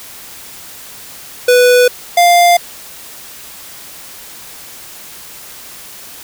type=tone pair in turn; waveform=square; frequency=493.9 / 698.5 Hz; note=B4 / F5; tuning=0 / 0 cents; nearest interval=tritone; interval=600 cents; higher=second; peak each=-6 dBFS; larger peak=neither; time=1.48-1.88 / 2.17-2.57 s; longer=neither; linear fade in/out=5 ms; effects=white hiss -33 dBFS RMS until 6.23 s